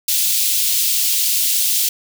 white high-pass noise, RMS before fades -17 dBFS, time 0.08-1.89 s, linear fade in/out 5 ms, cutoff 2900 Hz, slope 24 dB/octave, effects none

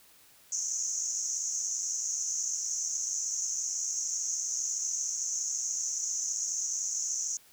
white band-pass noise, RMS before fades -33 dBFS, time 0.52-7.37 s, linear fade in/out 2 ms, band 5900 to 6900 Hz, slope 96 dB/octave, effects white hiss -59 dBFS RMS until 7.52 s

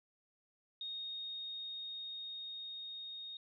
sine tone with level ramp, 3717 Hz, A#7, 6 cents flat, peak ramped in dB -40 to -44 dBFS, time 0.81-3.37 s, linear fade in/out 2 ms, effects none

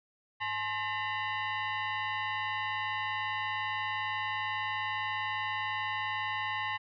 sine tone with frequency modulation, 102.8 Hz, G#2, 17 cents flat, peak -31 dBFS, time 0.4-6.78 s, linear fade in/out 20 ms, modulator 957 Hz, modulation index 2.6, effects none

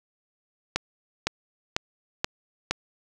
accelerating click train, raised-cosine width 0.2 ms, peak -6 dBFS, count 5, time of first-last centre 0.76-2.71 s, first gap 510 ms, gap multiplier 0.97, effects none

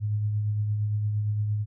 sine tone with tremolo, 105.2 Hz, G#2, 23 cents sharp, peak -22 dBFS, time 0-1.66 s, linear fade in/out 50 ms, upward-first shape triangle, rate 8.7 Hz, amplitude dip 35%, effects none

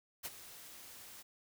white noise with ADSR envelope, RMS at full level -40 dBFS, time 0.23-1.23 s, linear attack 24 ms, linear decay 36 ms, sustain -13 dB, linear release 15 ms, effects none

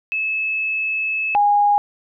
sine tone pair in turn, 2600 / 821 Hz, E7 / G#5, -24 / -20 cents, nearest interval octave + minor sixth, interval 1996 cents, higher first, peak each -19 / -12 dBFS, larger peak second, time 0.12-1.35 / 1.35-1.78 s, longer first, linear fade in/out 0 ms, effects none

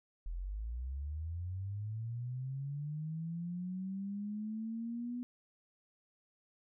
sine linear sweep, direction up, 39.27 to 246.9 Hz, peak -37 dBFS, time 0.26-5.23 s, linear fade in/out 0 ms, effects none

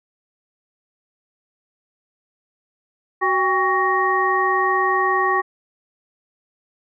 harmonic tone with a mistuned harmonic, 373.6 Hz, F#4, 17 cents sharp, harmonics 1 / 2 / 3 / 5, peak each -23 / -23 / -19 / -22 dBFS, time 3.21-5.42 s, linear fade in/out 20 ms, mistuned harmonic 2, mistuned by +110 cents, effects none

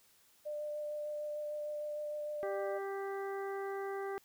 sine tone with vibrato, 597 Hz, D5, 28 cents sharp, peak -37 dBFS, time 0.45-2.79 s, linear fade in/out 20 ms, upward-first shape sine, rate 6.6 Hz, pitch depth 10 cents each way
harmonic tone, 393.1 Hz, G4, 5 cents sharp, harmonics 1 / 2 / 3 / 4 / 5, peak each -38 / -44 / -48 / -50 / -52 dBFS, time 2.43-4.18 s, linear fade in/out 0 ms
effects white hiss -67 dBFS RMS until 4.24 s

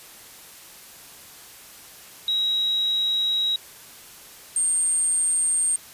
sine tone pair in turn, 3835 / 8634 Hz, A#7 / C#9, +48 / -47 cents, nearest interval octave + major second, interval 1405 cents, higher second, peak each -20 / -19 dBFS, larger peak second, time 2.28-3.56 / 4.56-5.76 s, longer first, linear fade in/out 2 ms, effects white hiss -45 dBFS RMS until 5.93 s + resampled to 32000 Hz

